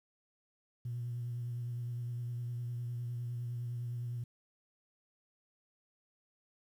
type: tone with vibrato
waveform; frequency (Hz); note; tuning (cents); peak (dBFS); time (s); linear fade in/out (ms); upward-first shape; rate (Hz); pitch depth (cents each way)
sine; 120.3; B2; -45; -35; 0.85-4.24; 5; triangle; 9.8; 30
effects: tanh soft clip ceiling -32 dBFS + 11-bit